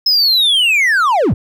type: linear sweep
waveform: triangle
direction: down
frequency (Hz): 5200 to 57.5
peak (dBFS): -8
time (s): 0.06-1.34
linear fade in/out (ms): 5
effects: none